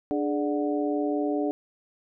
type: harmonic tone with a mistuned harmonic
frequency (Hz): 147.4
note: D3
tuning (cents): +7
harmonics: 2 / 3 / 4 / 5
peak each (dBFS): -26 / -30 / -32 / -34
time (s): 0.11-1.51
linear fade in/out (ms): 0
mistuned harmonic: 3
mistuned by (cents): -92
effects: none